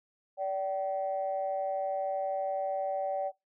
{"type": "tone pair together", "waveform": "sine", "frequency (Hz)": [578.5, 766], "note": ["D5", "G5"], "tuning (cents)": [-26, -40], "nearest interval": "perfect fourth", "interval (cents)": 486, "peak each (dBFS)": [-31, -32], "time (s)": [0.37, 3.32], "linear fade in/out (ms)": 50, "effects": ["noise-tail reverb RT60 0.2 s tail -22 dB re dry", "tanh soft clip ceiling -22 dBFS"]}